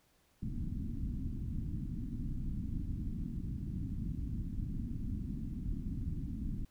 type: low-pass noise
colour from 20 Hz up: pink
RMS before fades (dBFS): -38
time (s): 0.42-6.65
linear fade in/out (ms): 5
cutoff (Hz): 280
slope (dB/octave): 48
effects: pink hiss -71 dBFS RMS until 6.7 s